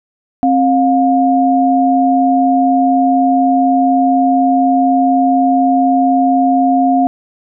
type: tone pair together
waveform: sine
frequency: 265.9 / 710 Hz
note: C4 / F5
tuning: +28 / +28 cents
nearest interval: octave + perfect fourth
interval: 1700 cents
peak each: -11 dBFS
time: 0.43-7.07 s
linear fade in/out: 0 ms
effects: none